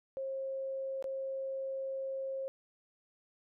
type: tone with dropouts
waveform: sine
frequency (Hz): 536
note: C5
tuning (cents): +42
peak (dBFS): -35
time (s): 0.17-2.48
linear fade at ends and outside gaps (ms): 0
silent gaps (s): 1.025-1.042
effects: none